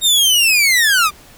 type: linear sweep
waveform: sawtooth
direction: down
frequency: 3737 to 1166 Hz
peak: -7 dBFS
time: 0.01-1.11 s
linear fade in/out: 50 ms
effects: pink hiss -43 dBFS RMS until 1.37 s